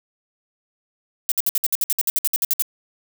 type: noise bursts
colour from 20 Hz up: violet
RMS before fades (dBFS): -19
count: 16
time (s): 1.29-2.622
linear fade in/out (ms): 0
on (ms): 27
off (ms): 60
effects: none